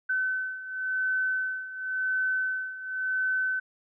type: beating tone pair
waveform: sine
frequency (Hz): 1520 / 1520.93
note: F#6 / F#6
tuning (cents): +46 / +47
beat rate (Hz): 0.93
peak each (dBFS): -32 / -28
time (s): 0.09-3.6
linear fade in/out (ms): 10
effects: none